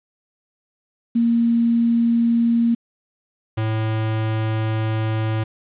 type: tone pair in turn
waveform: sine / square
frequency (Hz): 233.1 / 110.01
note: A#3 / A2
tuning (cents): 0 / 0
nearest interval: octave + minor second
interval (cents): 1300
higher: first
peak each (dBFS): -14 / -20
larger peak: first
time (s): 1.15-2.75 / 3.57-5.44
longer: second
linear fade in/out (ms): 10
effects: resampled to 8000 Hz + 8-bit